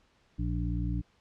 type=harmonic tone; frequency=58.8 Hz; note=A#1; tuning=16 cents sharp; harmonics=1 / 2 / 3 / 5; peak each=-31 / -34 / -36 / -38 dBFS; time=0.38-1.02 s; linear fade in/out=20 ms; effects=pink hiss -67 dBFS RMS until 1.2 s + low-pass 5000 Hz 12 dB/octave